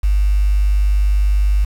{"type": "tone with quantisation", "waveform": "sine", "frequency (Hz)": 50, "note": "G1", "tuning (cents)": 35, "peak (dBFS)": -11, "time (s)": [0.03, 1.65], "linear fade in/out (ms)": 10, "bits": 6, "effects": []}